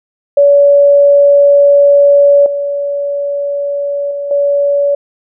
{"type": "tone with level steps", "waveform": "sine", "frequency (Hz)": 569, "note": "C#5", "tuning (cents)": 45, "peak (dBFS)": [-3, -13, -16, -8], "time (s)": [0.37, 4.95], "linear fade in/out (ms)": 5, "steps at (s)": [2.46, 4.11, 4.31], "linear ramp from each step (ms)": 2, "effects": []}